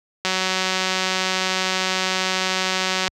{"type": "click train", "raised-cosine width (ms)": 0.2, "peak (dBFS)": -4, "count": 530, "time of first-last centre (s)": [0.25, 3.079], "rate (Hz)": 187, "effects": ["high-pass 60 Hz 12 dB/octave"]}